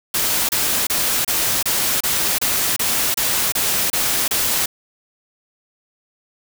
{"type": "noise bursts", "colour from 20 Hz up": "white", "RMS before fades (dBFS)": -19, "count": 12, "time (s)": [0.14, 4.659], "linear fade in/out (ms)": 5, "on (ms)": 350, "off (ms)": 29, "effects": []}